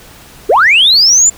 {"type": "linear sweep", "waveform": "sine", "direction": "up", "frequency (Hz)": [337.8, 7300], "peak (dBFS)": -3, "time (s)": [0.49, 1.3], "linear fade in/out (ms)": 10, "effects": ["tanh soft clip ceiling 0 dBFS", "pink hiss -37 dBFS RMS until 1.37 s"]}